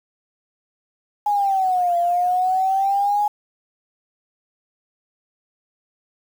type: exponential two-way sweep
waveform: sine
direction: down then up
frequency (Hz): 836 to 689 to 836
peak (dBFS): -16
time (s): 1.26-3.28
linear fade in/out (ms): 5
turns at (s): 1.97
effects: 7-bit